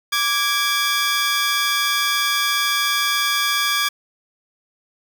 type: tone pair together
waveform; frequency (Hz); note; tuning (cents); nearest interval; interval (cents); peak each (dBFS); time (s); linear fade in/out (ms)
15% pulse; 1166 / 1649; D6 / G#6; -13 / -13; tritone; 600; -14; 0.12-3.89; 10
effects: 7-bit